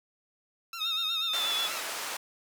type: tone with vibrato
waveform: 15% pulse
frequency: 1315 Hz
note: E6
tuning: 5 cents flat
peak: -30 dBFS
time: 0.73-1.8 s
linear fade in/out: 2 ms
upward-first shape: sine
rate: 8.2 Hz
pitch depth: 80 cents each way
type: tone with pitch glide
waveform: sine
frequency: 3695 to 3428 Hz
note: A#7 to A7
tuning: -16 to -46 cents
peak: -28 dBFS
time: 0.8-1.68 s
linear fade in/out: 20 ms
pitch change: -130 cents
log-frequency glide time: 1.21-1.54 s
type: band-pass noise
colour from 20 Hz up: pink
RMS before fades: -36 dBFS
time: 1.33-2.17 s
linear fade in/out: 5 ms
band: 720 to 13000 Hz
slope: 12 dB/octave
effects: none